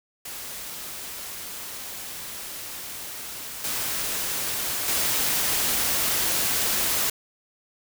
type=noise with level steps; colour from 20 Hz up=white; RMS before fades=-36 / -28 / -24 dBFS; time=0.25-7.1 s; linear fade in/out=5 ms; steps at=3.64 / 4.88 s; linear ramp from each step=2 ms; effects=none